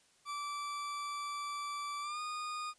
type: tone with pitch glide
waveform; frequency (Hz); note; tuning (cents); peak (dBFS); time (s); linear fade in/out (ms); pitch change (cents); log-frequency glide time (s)
40% pulse; 1162 to 1228.3; D6 to D#6; -19 to -23; -37; 0.25-2.74; 50; +96; 2.01-2.2
effects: white hiss -68 dBFS RMS until 2.78 s + resampled to 22050 Hz